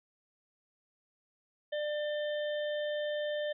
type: harmonic tone with a mistuned harmonic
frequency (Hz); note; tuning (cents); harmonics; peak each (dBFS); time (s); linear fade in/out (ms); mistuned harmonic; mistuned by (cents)
596; D5; +25; 1 / 3 / 5 / 6; -32 / -42 / -46 / -48; 1.72-3.53; 10; 5; +71
effects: none